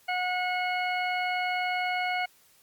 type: harmonic tone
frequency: 728 Hz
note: F#5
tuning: 28 cents flat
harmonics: 1 / 2 / 3 / 4 / 6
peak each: -29 / -35 / -31 / -39 / -45 dBFS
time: 0.08-2.26 s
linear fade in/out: 10 ms
effects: white hiss -61 dBFS RMS until 2.62 s + Opus 48 kbps